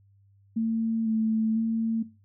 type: tone with vibrato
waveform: sine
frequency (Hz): 223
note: A3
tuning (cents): +23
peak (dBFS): -23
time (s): 0.56-2.03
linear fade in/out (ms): 10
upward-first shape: square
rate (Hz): 1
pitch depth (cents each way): 18
effects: noise-tail reverb RT60 0.3 s tail -17 dB re dry + added 99 Hz sine -57 dBFS peak until 2.24 s